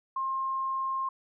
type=tone; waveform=sine; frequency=1064 Hz; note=C6; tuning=29 cents sharp; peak=-28 dBFS; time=0.16-1.09 s; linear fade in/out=5 ms; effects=none